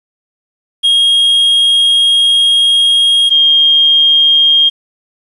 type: tone pair in turn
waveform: triangle / sine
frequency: 3259 / 3227 Hz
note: G#7 / G7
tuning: -33 / +50 cents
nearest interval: unison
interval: 17 cents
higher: first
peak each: -5 dBFS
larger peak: neither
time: 0.83-3.3 / 3.3-4.7 s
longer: first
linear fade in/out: 20 ms
effects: resampled to 24000 Hz + 7-bit